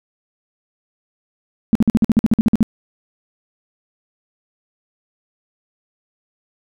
sine tone bursts, 222.5 Hz, A3, 20 cents sharp, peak -8 dBFS, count 13, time 1.73-2.629 s, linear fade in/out 0 ms, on 23 ms, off 50 ms, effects none

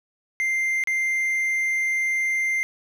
triangle tone with dropouts, 2093 Hz, C7, in tune, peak -19 dBFS, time 0.4-2.63 s, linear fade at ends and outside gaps 0 ms, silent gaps 0.838-0.873 s, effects none

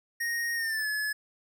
square tone with pitch glide, 1864.7 to 1709.9 Hz, A#6 to A6, 0 to -50 cents, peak -29 dBFS, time 0.2-1.13 s, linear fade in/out 10 ms, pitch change -150 cents, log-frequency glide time 0.55-0.88 s, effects none

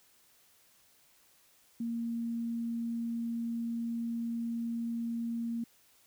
sine tone, 232.3 Hz, A#3, 6 cents flat, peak -32 dBFS, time 1.8-5.64 s, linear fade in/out 5 ms, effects white hiss -65 dBFS RMS until 6.06 s

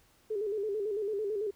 sine tone with vibrato, 415.3 Hz, G#4, in tune, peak -30 dBFS, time 0.3-1.51 s, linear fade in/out 10 ms, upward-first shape square, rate 9 Hz, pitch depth 74 cents each way, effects pink hiss -65 dBFS RMS until 1.55 s

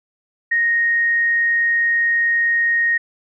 sine tone, 1864.7 Hz, A#6, in tune, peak -14 dBFS, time 0.51-2.98 s, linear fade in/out 10 ms, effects none

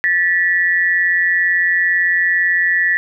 sine tone pair together, 1760 / 1937.9 Hz, A6 / B6, 0 / -33 cents, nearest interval major second, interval 167 cents, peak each -15 dBFS, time 0.04-2.97 s, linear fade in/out 0 ms, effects none

